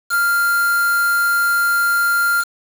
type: tone with quantisation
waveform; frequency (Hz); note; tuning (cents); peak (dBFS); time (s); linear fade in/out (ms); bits
triangle; 1396.9; F6; 0; -12; 0.09-2.45; 50; 4
effects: none